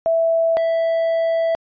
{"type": "tone pair in turn", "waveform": ["sine", "triangle"], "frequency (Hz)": [659.3, 659.3], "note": ["E5", "E5"], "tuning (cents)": [0, 0], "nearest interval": "unison", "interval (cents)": 0, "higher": "neither", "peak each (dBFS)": -14, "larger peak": "neither", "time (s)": [[0.06, 0.57], [0.57, 1.55]], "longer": "second", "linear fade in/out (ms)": 0, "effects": ["resampled to 11025 Hz"]}